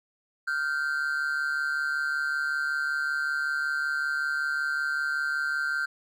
triangle tone pair together, 1401.7 / 1547 Hz, F6 / G6, +6 / -23 cents, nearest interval major second, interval 171 cents, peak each -27 dBFS, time 0.47-5.86 s, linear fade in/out 10 ms, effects none

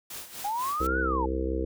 white noise with tremolo, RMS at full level -38 dBFS, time 0.1-0.87 s, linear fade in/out 5 ms, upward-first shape sine, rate 4 Hz, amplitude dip 70%
sine linear two-way sweep, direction up then down, 784 to 1511 to 839 Hz, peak -27 dBFS, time 0.44-1.26 s, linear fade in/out 10 ms, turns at 1 s
harmonic tone, 65.41 Hz, C2, in tune, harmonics 1 / 3 / 4 / 5 / 6 / 7 / 8, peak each -30 / -40 / -41 / -32 / -37 / -33 / -38 dBFS, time 0.8-1.65 s, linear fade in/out 5 ms
effects none

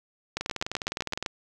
two click trains, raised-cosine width 0.2 ms, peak -13 / -11 dBFS, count 17 / 8, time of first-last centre 0.41-1.226 / 0.37-1.262 s, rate 19.6 / 7.85 Hz, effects none

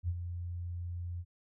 sine tone with ADSR envelope, 87.31 Hz, F2, in tune, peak -28 dBFS, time 0.03-1.25 s, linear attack 55 ms, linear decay 51 ms, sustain -8 dB, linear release 53 ms, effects none

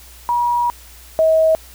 sine tone pair in turn, 960 / 639.1 Hz, B5 / D#5, -49 / +46 cents, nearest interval perfect fifth, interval 705 cents, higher first, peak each -14 / -10 dBFS, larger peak second, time 0.29-0.7 / 1.19-1.55 s, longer first, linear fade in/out 0 ms, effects added 60 Hz sine -42 dBFS peak until 1.74 s + white hiss -43 dBFS RMS until 1.74 s

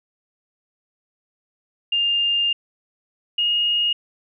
sine tone pair in turn, 2808 / 2860 Hz, F7 / F7, +9 / +41 cents, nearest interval unison, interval 32 cents, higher second, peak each -17 dBFS, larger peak neither, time 1.92-2.53 / 3.38-3.93 s, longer first, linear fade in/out 5 ms, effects none

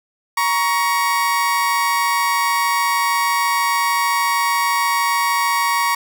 30% pulse tone pair together, 943 / 1116.6 Hz, A#5 / C#6, +20 / +12 cents, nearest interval minor third, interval 292 cents, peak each -16 dBFS, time 0.37-5.95 s, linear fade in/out 5 ms, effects none

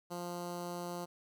10% pulse tone with notch filter, 175.1 Hz, F3, 5 cents sharp, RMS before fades -41 dBFS, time 0.1-1.06 s, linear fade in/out 20 ms, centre 2400 Hz, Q 1.3, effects none

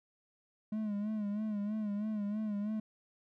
triangle tone with vibrato, 210 Hz, G#3, 19 cents sharp, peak -31 dBFS, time 0.72-2.8 s, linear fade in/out 5 ms, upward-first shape sine, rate 3.1 Hz, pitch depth 65 cents each way, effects none

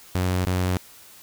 sawtooth tone with dropouts, 91.4 Hz, F#2, 21 cents flat, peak -17 dBFS, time 0.15-0.77 s, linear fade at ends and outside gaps 0 ms, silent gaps 0.45-0.469 s, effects white hiss -48 dBFS RMS until 1.22 s

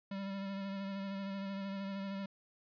square tone with vibrato, 196 Hz, G3, in tune, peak -39 dBFS, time 0.11-2.26 s, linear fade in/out 5 ms, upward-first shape sine, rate 13 Hz, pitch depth 25 cents each way, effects resampled to 11025 Hz

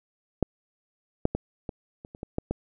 clicks, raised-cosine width 2 ms, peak -8 / -7 / -14 / -19 / -28 / -29 / -21 / -13 / -14 dBFS, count 9, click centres 0.427 / 1.254 / 1.35 / 1.692 / 2.049 / 2.149 / 2.231 / 2.384 / 2.51 s, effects none

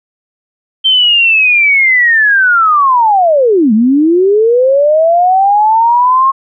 sine linear two-way sweep, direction down then up, 3136 to 206.9 to 1085 Hz, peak -5 dBFS, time 0.84-6.32 s, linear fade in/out 20 ms, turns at 3.73 s, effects none

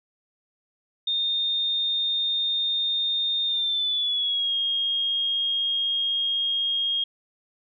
sine tone with pitch glide, 3650 to 3252 Hz, A#7 to G#7, -37 to -37 cents, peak -22 dBFS, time 1.07-7.04 s, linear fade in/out 5 ms, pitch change -200 cents, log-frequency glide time 3.46-4.55 s, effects none

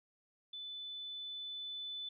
sine tone with level ramp, 3500 Hz, A7, 10 cents flat, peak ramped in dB -43 to -40 dBFS, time 0.53-2.09 s, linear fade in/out 5 ms, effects none

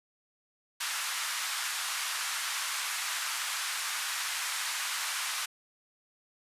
pink band-pass noise, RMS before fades -34 dBFS, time 0.8-5.46 s, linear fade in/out 10 ms, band 1100 to 12000 Hz, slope 24 dB/octave, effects resampled to 32000 Hz

